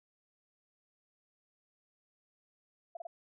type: tone bursts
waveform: sine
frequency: 676 Hz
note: E5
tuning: 43 cents sharp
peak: -39 dBFS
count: 3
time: 2.95-3.07 s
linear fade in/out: 5 ms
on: 20 ms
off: 30 ms
effects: none